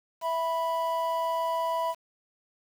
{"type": "tone pair together", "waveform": "triangle", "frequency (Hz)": [659.3, 985.8], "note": ["E5", "B5"], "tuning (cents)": [0, -3], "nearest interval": "perfect fifth", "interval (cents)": 697, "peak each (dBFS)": [-28, -26], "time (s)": [0.21, 1.95], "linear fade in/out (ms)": 50, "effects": ["8-bit"]}